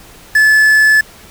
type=tone with quantisation; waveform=triangle; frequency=1729 Hz; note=A6; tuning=31 cents flat; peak=-4 dBFS; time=0.35-1.01 s; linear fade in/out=5 ms; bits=4; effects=pink hiss -39 dBFS RMS until 1.3 s